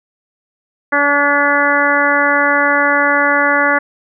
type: harmonic tone with a mistuned harmonic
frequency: 286.4 Hz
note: D4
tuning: 43 cents flat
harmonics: 1 / 2 / 3 / 4 / 5 / 6 / 7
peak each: -21 / -18 / -20 / -18 / -16 / -16 / -19 dBFS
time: 0.92-3.79 s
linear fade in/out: 10 ms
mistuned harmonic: 5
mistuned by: +15 cents
effects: none